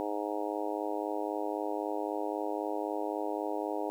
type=harmonic tone; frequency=103.83 Hz; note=G#2; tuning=in tune; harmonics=3 / 4 / 5 / 6 / 7 / 8 / 9; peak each=-37 / -38 / -39 / -40 / -40 / -41 / -42 dBFS; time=0-3.9 s; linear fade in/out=0 ms; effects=10-bit